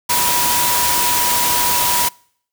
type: tone in noise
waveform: sine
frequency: 970 Hz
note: B5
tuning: 31 cents flat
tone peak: -19 dBFS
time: 0.09-2.09 s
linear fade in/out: 10 ms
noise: white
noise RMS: -17 dBFS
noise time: 0.09-2.09 s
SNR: -5 dB
effects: noise-tail reverb RT60 0.6 s tail -26 dB re dry